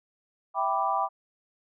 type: chord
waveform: sine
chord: E minor seventh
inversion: none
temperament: equal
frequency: 659.3 / 784 / 987.8 / 1174.7 Hz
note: E5 / G5 / B5 / D6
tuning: 0 / 0 / 0 / 0 cents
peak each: -33 / -28 / -29 / -29 dBFS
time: 0.54-1.09 s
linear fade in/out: 50 ms
effects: none